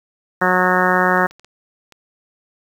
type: harmonic tone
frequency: 182.7 Hz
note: F#3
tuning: 22 cents flat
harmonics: 1 / 2 / 3 / 4 / 5 / 6 / 7 / 8 / 9 / 10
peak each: -22 / -22 / -22 / -22 / -22 / -22 / -22 / -22 / -22 / -22 dBFS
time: 0.41-1.27 s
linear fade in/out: 10 ms
type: clicks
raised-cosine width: 0.2 ms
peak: -26 dBFS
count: 5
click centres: 1.176 / 1.31 / 1.396 / 1.446 / 1.923 s
effects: 7-bit